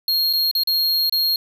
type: tone with dropouts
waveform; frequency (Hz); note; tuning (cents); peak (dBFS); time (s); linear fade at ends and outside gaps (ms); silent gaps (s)
square; 4255; C8; +28; -17; 0.08-1.36; 2; 0.329-0.334 / 0.513-0.551 / 0.635-0.673 / 1.096-1.124
effects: none